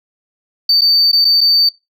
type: tone with dropouts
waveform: sine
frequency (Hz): 4584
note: D8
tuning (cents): -43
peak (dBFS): -6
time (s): 0.69-1.69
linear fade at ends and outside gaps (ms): 5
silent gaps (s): 0.81-0.817 / 1.116-1.129 / 1.246-1.25 / 1.408-1.412
effects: noise-tail reverb RT60 0.2 s tail -20 dB re dry + tanh soft clip ceiling -6 dBFS